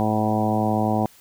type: harmonic tone with a mistuned harmonic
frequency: 108 Hz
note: A2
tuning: 32 cents flat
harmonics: 1 / 2 / 3 / 4 / 5 / 6 / 7 / 8 / 9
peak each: -26 / -23 / -28 / -32 / -30 / -29 / -25 / -34 / -32 dBFS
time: 0-1.06 s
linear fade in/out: 0 ms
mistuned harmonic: 1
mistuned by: -17 cents
effects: white hiss -52 dBFS RMS until 1.2 s